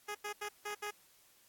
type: tone bursts at uneven times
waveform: 10% pulse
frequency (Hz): 415.3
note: G#4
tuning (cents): 0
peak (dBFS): -30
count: 5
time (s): 0.08-0.15 / 0.24-0.33 / 0.41-0.49 / 0.65-0.75 / 0.82-0.91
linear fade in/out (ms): 10
effects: white hiss -66 dBFS RMS until 1.48 s + AAC 64 kbps